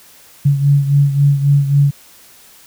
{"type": "beating tone pair", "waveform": "sine", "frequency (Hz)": [141, 144.7], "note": ["C#3", "D3"], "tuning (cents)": [30, -25], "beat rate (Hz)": 3.7, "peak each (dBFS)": [-10, -16], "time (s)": [0.45, 1.91], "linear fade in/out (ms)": 10, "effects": ["white hiss -44 dBFS RMS until 2.66 s"]}